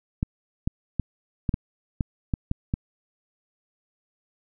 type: clicks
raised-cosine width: 5 ms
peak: -11 dBFS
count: 9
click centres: 0.229 / 0.675 / 0.997 / 1.492 / 1.541 / 2.008 / 2.338 / 2.514 / 2.739 s
effects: none